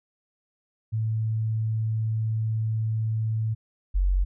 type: tone pair in turn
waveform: sine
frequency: 110.5 / 46.38 Hz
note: A2 / F#1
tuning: +8 / +5 cents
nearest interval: octave + minor third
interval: 1503 cents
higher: first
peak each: -23 / -19 dBFS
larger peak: second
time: 0.92-3.55 / 3.94-4.25 s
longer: first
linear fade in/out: 20 ms
effects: none